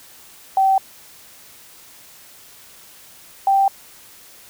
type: tone pair in turn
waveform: sine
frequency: 772 / 783.2 Hz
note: G5 / G5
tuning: -27 / -2 cents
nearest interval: unison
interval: 25 cents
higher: second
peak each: -12 dBFS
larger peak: neither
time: 0.57-0.78 / 3.47-3.68 s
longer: neither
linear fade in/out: 2 ms
effects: white hiss -45 dBFS RMS until 4.49 s